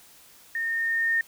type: tone with level ramp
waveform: sine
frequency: 1830 Hz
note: A#6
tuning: 32 cents flat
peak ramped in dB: -26 to -20 dBFS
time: 0.55-1.21 s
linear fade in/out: 2 ms
effects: white hiss -53 dBFS RMS until 1.27 s